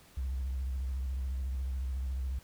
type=tone with vibrato; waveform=sine; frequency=65.41 Hz; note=C2; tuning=in tune; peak=-30 dBFS; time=0.17-2.39 s; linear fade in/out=5 ms; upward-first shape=sine; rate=14 Hz; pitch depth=84 cents each way; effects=tanh soft clip ceiling -29 dBFS + pink hiss -59 dBFS RMS until 2.43 s